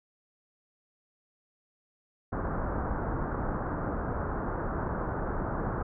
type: low-pass noise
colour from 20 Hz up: pink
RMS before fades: -32 dBFS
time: 2.32-5.83 s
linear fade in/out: 10 ms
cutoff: 1500 Hz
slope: 48 dB/octave
effects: none